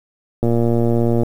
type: click train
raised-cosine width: 2 ms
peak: -5 dBFS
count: 95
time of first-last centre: 0.43-1.233 s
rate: 117 Hz
effects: 7-bit